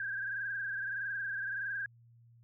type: tone with frequency modulation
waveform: sine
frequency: 1596 Hz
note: G6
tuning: 31 cents sharp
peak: -34 dBFS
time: 0-1.86 s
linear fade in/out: 2 ms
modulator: 21.6 Hz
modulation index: 2.8
effects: added 117 Hz sine -58 dBFS peak until 2.43 s